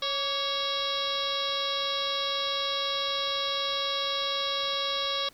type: harmonic tone with a mistuned harmonic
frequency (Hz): 552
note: C#5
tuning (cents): -7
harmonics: 1 / 2 / 3 / 4 / 5 / 6 / 7 / 8 / 9 / 10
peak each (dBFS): -35 / -34 / -42 / -41 / -42 / -33 / -32 / -41 / -41 / -41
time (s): 0.02-5.29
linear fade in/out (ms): 5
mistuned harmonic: 2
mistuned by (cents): +59
effects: pink hiss -57 dBFS RMS until 5.33 s